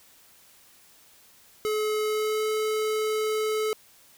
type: tone with pitch glide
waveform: square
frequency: 427.9 to 432.1 Hz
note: A4 to A4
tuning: -48 to -31 cents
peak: -25 dBFS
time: 1.65-3.73 s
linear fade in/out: 0 ms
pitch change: +17 cents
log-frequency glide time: 2.03-2.47 s
effects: white hiss -56 dBFS RMS until 4.17 s